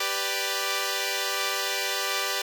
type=chord; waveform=5% pulse; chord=G major; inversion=none; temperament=equal; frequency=392 / 493.9 / 587.3 Hz; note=G4 / B4 / D5; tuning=0 / 0 / 0 cents; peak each=-19 dBFS; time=0-2.42 s; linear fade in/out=5 ms; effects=none